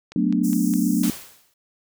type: click train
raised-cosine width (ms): 0.2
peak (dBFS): -22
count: 4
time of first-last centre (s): 0.12-0.737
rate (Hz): 4.86
type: chord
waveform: sine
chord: B minor seventh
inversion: second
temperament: equal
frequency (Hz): 185 / 220 / 246.9 / 293.7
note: F#3 / A3 / B3 / D4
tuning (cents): 0 / 0 / 0 / 0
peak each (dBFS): -23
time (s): 0.16-1.1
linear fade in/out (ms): 2
type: high-pass noise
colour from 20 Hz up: pink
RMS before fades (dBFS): -35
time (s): 0.43-1.11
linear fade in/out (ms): 20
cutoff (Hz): 5800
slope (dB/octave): 48
type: noise with exponential decay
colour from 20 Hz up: white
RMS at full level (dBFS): -27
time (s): 1.03-1.54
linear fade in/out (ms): 5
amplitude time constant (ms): 110
effects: none